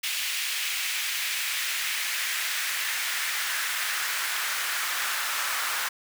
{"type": "noise with high-pass filter sweep", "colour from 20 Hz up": "pink", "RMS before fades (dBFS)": -29, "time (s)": [0.03, 5.89], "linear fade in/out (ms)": 10, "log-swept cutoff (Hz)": [2500, 1300], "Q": 1.8, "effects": []}